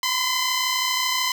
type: tone pair together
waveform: 10% pulse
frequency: 1000 / 1032.9 Hz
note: B5 / C6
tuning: +21 / -23 cents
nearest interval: minor second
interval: 56 cents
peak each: -17 / -14 dBFS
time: 0.03-1.32 s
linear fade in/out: 2 ms
effects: none